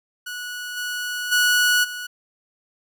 sawtooth tone with level steps, 1468 Hz, F#6, 14 cents flat, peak -26 / -22 / -12 / -26 dBFS, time 0.26-2.07 s, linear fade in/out 10 ms, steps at 0.76 / 1.31 / 1.83 s, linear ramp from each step 20 ms, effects none

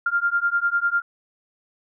sine beating tone pair, 1393 / 1403 Hz, F6 / F6, -5 / +8 cents, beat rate 10 Hz, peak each -22 dBFS, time 0.06-1.02 s, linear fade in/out 5 ms, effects none

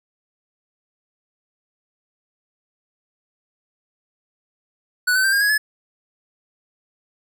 square tone with pitch steps, 1480 / 1524.2 / 1569.8 / 1616.8 / 1665.1 / 1714.9 Hz, F#6 / G6 / G6 / G#6 / G#6 / A6, 0 / -49 / +2 / -47 / +4 / -45 cents, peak -16 dBFS, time 5.07-5.58 s, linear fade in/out 10 ms, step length 85 ms, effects none

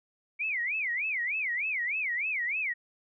sine tone with vibrato, 2217 Hz, C#7, in tune, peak -28 dBFS, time 0.39-2.74 s, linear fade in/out 20 ms, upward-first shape sine, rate 3.3 Hz, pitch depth 290 cents each way, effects none

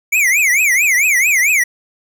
square tone with vibrato, 2222 Hz, C#7, 4 cents sharp, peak -11 dBFS, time 0.12-1.64 s, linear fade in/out 10 ms, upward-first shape triangle, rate 4.5 Hz, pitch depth 280 cents each way, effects 8-bit

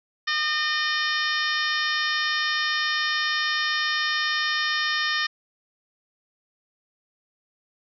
harmonic tone with a mistuned harmonic, 609 Hz, D#5, 37 cents flat, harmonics 2 / 3 / 4 / 5 / 6 / 7 / 8 / 9, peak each -30 / -25 / -35 / -32 / -31 / -35 / -35 / -34 dBFS, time 0.27-5.27 s, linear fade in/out 10 ms, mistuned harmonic 8, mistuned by +25 cents, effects none

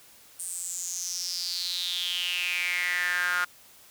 sawtooth tone with high-pass filter sweep, 178 Hz, F3, 33 cents sharp, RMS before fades -30 dBFS, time 0.39-3.45 s, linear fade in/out 10 ms, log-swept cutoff 9100 to 1400 Hz, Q 7.3, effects white hiss -54 dBFS RMS until 3.9 s

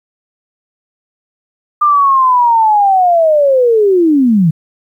sine linear sweep, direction down, 1206 to 150 Hz, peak -6 dBFS, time 1.81-4.51 s, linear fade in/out 10 ms, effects 8-bit

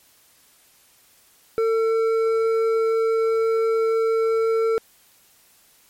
sine tone with hard clipping, 449.5 Hz, A4, 37 cents sharp, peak -19 dBFS, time 1.58-4.78 s, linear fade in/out 0 ms, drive 7 dB, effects white hiss -56 dBFS RMS until 5.89 s + MP3 64 kbps

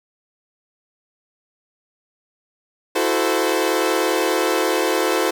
sawtooth chord, F# half-diminished seventh, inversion third, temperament equal with one note detuned, 329.6 / 370 / 440 / 516.9 Hz, E4 / F#4 / A4 / C5, 0 / 0 / 0 / -21 cents, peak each -19 dBFS, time 2.95-5.31 s, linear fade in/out 10 ms, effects none

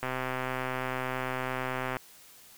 click train, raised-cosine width 0.5 ms, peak -17 dBFS, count 251, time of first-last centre 0.03-1.968 s, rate 129 Hz, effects white hiss -54 dBFS RMS until 2.57 s

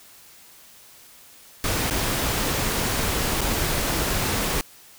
pink noise with dropouts, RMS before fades -24 dBFS, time 1.64-4.61 s, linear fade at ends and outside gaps 0 ms, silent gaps 1.899-1.909 / 3.408-3.415 s, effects white hiss -49 dBFS RMS until 4.98 s

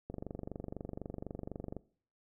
click train, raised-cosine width 2 ms, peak -27 dBFS, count 41, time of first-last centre 0.1-1.767 s, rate 24 Hz, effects noise-tail reverb RT60 0.5 s tail -21 dB re dry

